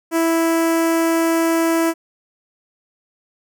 sawtooth tone with notch filter, 329.6 Hz, E4, in tune, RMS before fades -17 dBFS, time 0.11-1.94 s, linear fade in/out 50 ms, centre 3800 Hz, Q 1.1, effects none

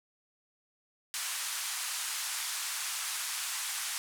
white band-pass noise, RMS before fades -36 dBFS, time 1.14-3.98 s, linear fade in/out 0 ms, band 930 to 11000 Hz, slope 24 dB/octave, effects none

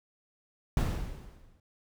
brown noise with exponential decay, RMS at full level -24 dBFS, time 0.77-1.6 s, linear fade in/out 2 ms, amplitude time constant 180 ms, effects none

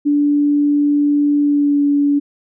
sine tone with pitch glide, 290.7 to 286.7 Hz, D4 to D4, -18 to -42 cents, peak -11 dBFS, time 0.05-2.2 s, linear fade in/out 20 ms, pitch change -24 cents, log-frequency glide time 1.4-1.83 s, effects none

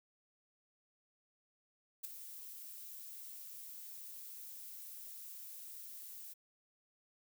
violet noise with ADSR envelope, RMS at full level -39 dBFS, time 2.03-6.34 s, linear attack 19 ms, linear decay 6 ms, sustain -11 dB, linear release 15 ms, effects none

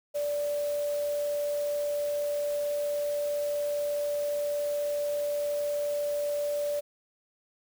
sine tone in noise, 583 Hz, D5, 13 cents flat, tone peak -27 dBFS, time 0.14-6.81 s, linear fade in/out 20 ms, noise white, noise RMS -45 dBFS, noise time 0.14-6.81 s, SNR +15 dB, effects none

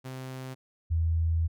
sawtooth / sine tone pair in turn, 130.2 / 82.02 Hz, C3 / E2, -8 / -8 cents, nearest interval minor sixth, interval 800 cents, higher first, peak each -33 / -23 dBFS, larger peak second, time 0.04-0.55 / 0.9-1.48 s, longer second, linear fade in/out 20 ms, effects none

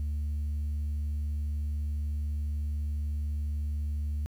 sine tone, 74 Hz, D2, 14 cents sharp, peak -26 dBFS, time 0-4.26 s, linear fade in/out 0 ms, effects tanh soft clip ceiling -28 dBFS + 10-bit

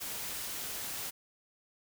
white noise, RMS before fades -39 dBFS, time 0-1.11 s, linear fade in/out 20 ms, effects none

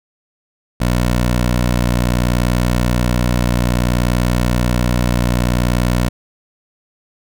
15% pulse tone, 60.6 Hz, B1, 32 cents flat, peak -7 dBFS, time 0.8-6.09 s, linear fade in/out 10 ms, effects none

